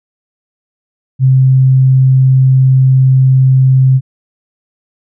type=tone; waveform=sine; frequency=131.4 Hz; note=C3; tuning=8 cents sharp; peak=-4 dBFS; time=1.19-4.01 s; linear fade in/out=50 ms; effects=none